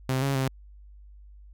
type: tone with pitch steps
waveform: sawtooth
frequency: 130.9 / 137.9 / 132.7 Hz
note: C3 / C#3 / C3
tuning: +1 / -9 / +25 cents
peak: -20 dBFS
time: 0.09-0.48 s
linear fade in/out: 2 ms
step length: 130 ms
effects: added 50 Hz sine -46 dBFS peak until 1.53 s